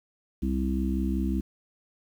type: harmonic tone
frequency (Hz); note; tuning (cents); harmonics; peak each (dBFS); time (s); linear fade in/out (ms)
65.41; C2; 0; 1 / 3 / 4 / 5; -28 / -29 / -32 / -33; 0.42-1.41; 10
effects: 9-bit